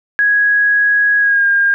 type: tone with pitch glide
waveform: sine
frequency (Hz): 1661.2 to 1612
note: G#6 to G6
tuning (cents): 0 to +48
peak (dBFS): -9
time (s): 0.19-1.74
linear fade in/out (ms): 0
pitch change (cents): -52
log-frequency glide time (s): 1.19-1.46
effects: none